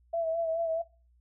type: tone with vibrato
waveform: sine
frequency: 659.3 Hz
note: E5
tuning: in tune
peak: -27 dBFS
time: 0.13-0.82 s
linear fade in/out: 10 ms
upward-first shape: sine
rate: 4.7 Hz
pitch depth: 38 cents each way
effects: noise-tail reverb RT60 0.3 s tail -18 dB re dry + added 60 Hz sine -61 dBFS peak until 1.2 s